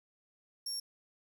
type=tone; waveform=30% pulse; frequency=5520 Hz; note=F8; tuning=21 cents flat; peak=-32 dBFS; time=0.66-0.8 s; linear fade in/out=5 ms; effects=none